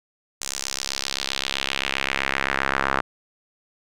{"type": "tone with band-pass filter sweep", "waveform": "sawtooth", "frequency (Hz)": 67.7, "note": "C#2", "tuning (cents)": -40, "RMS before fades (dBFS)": -26, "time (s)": [0.41, 3.01], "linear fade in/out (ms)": 5, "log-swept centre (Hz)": [7100, 1300], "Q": 1.9, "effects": []}